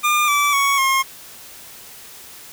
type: tone with pitch steps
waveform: 25% pulse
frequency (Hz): 1204 / 1158.3 / 1114.3 / 1072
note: D6 / D6 / C#6 / C6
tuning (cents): +43 / -24 / +9 / +42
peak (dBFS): -11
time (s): 0.03-1.03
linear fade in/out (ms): 20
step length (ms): 250
effects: white hiss -40 dBFS RMS until 2.52 s